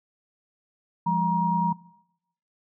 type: tone cluster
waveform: sine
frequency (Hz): 173.6 / 203.7 / 947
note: F3 / G#3 / A#5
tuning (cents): -10 / -33 / +27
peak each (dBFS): -26 / -31 / -22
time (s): 1.06-1.73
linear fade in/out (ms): 10
effects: noise-tail reverb RT60 0.8 s tail -20 dB re dry